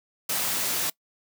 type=high-pass noise; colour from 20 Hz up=white; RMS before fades=-27 dBFS; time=0.29-0.9 s; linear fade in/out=5 ms; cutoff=100 Hz; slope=12 dB/octave; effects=noise-tail reverb RT60 0.1 s tail -23 dB re dry